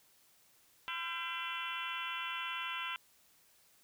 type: harmonic tone with a mistuned harmonic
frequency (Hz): 338.6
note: E4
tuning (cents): +46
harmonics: 3 / 4 / 5 / 6 / 7 / 8 / 9 / 10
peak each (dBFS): -44 / -44 / -46 / -47 / -47 / -43 / -45 / -50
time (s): 0.88-2.96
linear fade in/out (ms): 0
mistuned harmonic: 5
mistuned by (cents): -120
effects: white hiss -67 dBFS RMS until 3.83 s